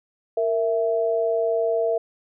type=tone pair together; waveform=sine; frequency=462 / 661 Hz; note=A#4 / E5; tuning=-16 / +5 cents; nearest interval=tritone; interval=621 cents; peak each=-22 dBFS; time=0.37-1.98 s; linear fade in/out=5 ms; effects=none